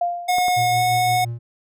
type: tone with exponential decay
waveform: sine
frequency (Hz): 698.5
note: F5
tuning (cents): 0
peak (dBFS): -16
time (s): 0.01-0.66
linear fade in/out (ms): 5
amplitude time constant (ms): 140
type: tone with pitch glide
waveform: square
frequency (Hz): 724 to 730.7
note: F#5 to F#5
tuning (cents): -38 to -22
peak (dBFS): -17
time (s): 0.28-1.25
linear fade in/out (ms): 10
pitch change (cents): +16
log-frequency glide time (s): 0.72-0.79
type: clicks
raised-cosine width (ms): 1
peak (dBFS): -18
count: 2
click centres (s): 0.384 / 0.483
type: tone with tremolo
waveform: triangle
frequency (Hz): 117.7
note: A#2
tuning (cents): +17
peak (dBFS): -22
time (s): 0.56-1.39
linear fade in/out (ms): 20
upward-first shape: sine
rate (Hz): 5.8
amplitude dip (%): 50
effects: none

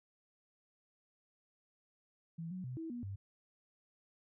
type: tone with pitch steps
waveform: sine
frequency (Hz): 165.4 / 184.4 / 126.3 / 325.3 / 241.3 / 98.3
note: E3 / F#3 / B2 / E4 / B3 / G2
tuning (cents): +6 / -6 / +39 / -23 / -40 / +5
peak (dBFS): -40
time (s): 2.38-3.16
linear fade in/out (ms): 10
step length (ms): 130
effects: none

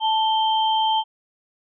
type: tone pair together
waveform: sine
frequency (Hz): 880 / 3136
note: A5 / G7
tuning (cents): 0 / 0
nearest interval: octave + minor seventh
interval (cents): 2200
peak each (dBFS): -18 / -24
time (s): 0-1.04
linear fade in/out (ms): 50
effects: none

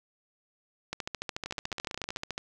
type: two click trains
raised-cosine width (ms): 0.2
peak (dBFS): -19 / -16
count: 12 / 21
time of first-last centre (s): 1.46-2.17 / 0.93-2.379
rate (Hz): 15.5 / 13.8
effects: none

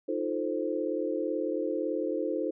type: chord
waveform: sine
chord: F dominant seventh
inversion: third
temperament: equal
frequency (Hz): 311.1 / 349.2 / 440 / 523.3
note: Eb4 / F4 / A4 / C5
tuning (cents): 0 / 0 / 0 / 0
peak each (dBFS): -33 / -34 / -34 / -33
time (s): 0.08-2.51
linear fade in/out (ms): 10
effects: none

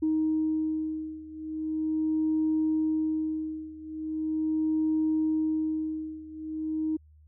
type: beating tone pair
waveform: sine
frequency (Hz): 313.2 / 313.6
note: D#4 / D#4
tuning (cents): +11 / +14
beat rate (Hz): 0.4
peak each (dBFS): -27 / -29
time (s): 0.02-6.97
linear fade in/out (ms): 10
effects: tanh soft clip ceiling -18 dBFS + added 76 Hz sine -53 dBFS peak until 7.27 s

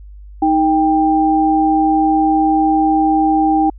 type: tone pair together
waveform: sine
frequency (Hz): 313.6 / 790.2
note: D#4 / G5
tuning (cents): +14 / +14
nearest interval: octave + major third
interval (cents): 1600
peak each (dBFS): -13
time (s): 0.42-3.7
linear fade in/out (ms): 5
effects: added 50 Hz sine -33 dBFS peak until 3.78 s

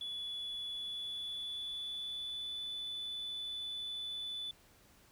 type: tone with pitch glide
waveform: sine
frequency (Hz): 3422 to 3486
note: A7 to A7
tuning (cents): -49 to -17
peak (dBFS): -37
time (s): 0.01-4.51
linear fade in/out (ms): 2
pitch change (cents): +32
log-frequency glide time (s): 0.69-2.59
effects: tanh soft clip ceiling -36 dBFS + pink hiss -64 dBFS RMS until 5.11 s

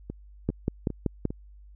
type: two click trains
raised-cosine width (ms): 3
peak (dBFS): -21 / -12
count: 4 / 5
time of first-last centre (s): 0.1-1.305 / 0.49-1.253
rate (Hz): 2.49 / 5.24
effects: added 50 Hz sine -47 dBFS peak until 1.75 s

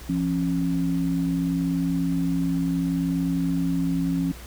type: tone pair together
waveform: sine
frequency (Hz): 171.41 / 272.1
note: F3 / C#4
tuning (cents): -32 / -32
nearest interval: minor sixth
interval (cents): 800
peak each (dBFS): -24 / -24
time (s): 0.09-4.32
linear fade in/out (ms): 5
effects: added 60 Hz sine -39 dBFS peak until 4.46 s + pink hiss -44 dBFS RMS until 4.46 s

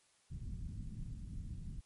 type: low-pass noise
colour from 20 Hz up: pink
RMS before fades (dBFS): -44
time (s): 0.3-1.81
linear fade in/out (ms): 20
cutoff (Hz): 190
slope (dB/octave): 24
effects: white hiss -71 dBFS RMS until 1.85 s + MP3 48 kbps

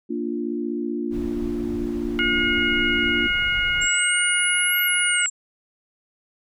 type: chord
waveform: sine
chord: Bb major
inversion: none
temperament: equal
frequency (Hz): 233.1 / 293.7 / 349.2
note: Bb3 / D4 / F4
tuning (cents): 0 / 0 / 0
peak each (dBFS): -28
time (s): 0.09-3.28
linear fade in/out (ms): 20
type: noise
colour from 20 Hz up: brown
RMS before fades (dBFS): -34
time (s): 1.1-3.89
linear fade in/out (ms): 50
type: harmonic tone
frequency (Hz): 719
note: F#5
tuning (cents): -50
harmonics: 2 / 3 / 4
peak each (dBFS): -23 / -23 / -25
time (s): 2.19-5.26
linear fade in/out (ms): 0
type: exponential two-way sweep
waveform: sine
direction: up then down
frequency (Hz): 7430 to 11840 to 7430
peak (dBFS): -23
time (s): 3.81-5.3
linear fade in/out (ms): 10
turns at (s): 4.83
effects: none

